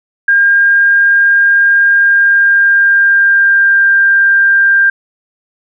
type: tone with pitch glide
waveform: sine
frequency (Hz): 1609 to 1590.5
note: G6 to G6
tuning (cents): +45 to +25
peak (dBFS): -5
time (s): 0.28-4.9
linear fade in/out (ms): 5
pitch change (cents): -20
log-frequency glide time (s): 1.92-3.93
effects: none